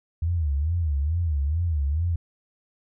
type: tone with vibrato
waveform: sine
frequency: 77.78 Hz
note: D#2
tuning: in tune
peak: -21 dBFS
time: 0.22-2.16 s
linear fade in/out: 5 ms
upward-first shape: sine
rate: 2.3 Hz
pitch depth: 200 cents each way
effects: none